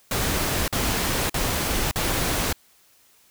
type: noise bursts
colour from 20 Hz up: pink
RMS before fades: -24 dBFS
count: 4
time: 0.11-2.528 s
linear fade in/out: 2 ms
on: 570 ms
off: 46 ms
effects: white hiss -58 dBFS RMS until 3.3 s